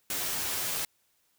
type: noise with comb filter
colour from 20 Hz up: white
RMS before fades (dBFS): -32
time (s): 0.1-0.85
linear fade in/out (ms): 2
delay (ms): 11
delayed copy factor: +0.65
effects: white hiss -71 dBFS RMS until 1.38 s